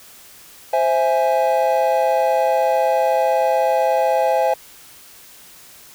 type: chord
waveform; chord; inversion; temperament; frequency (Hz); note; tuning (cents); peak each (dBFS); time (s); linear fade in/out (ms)
triangle; C augmented; none; equal; 523.3 / 659.3 / 830.6; C5 / E5 / G#5; 0 / 0 / 0; -17; 0.73-4.54; 5
effects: white hiss -44 dBFS RMS until 5.94 s